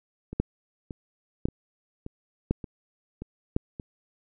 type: two click trains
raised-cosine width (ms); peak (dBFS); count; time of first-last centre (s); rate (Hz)
3; -10 / -23; 4 / 7; 0.4-3.565 / 0.33-3.798; 0.948 / 1.73
effects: none